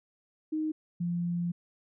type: tone pair in turn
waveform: sine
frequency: 311.1 / 173.24 Hz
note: D#4 / F3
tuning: 0 / -14 cents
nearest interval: minor seventh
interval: 1014 cents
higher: first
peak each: -28 dBFS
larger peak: neither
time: 0.52-0.72 / 1-1.52 s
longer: second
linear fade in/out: 10 ms
effects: none